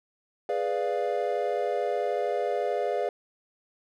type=chord; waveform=triangle; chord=G# diminished seventh; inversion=none; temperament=equal; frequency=415.3 / 493.9 / 587.3 / 698.5 Hz; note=G#4 / B4 / D5 / F5; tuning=0 / 0 / 0 / 0 cents; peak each=-29 dBFS; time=0.49-3.09 s; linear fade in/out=2 ms; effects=none